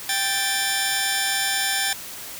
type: tone pair together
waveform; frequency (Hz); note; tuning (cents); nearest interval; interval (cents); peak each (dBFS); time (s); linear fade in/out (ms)
10% pulse; 784 / 1761.9; G5 / A6; 0 / +2; octave + major second; 1402; -17 / -14; 0.09-1.93; 2
effects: white hiss -36 dBFS RMS until 2.39 s